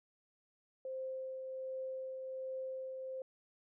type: tone with tremolo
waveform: sine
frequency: 523.3 Hz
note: C5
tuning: in tune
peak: -38 dBFS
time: 0.85-3.22 s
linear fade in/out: 2 ms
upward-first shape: triangle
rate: 1.3 Hz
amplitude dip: 35%
effects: none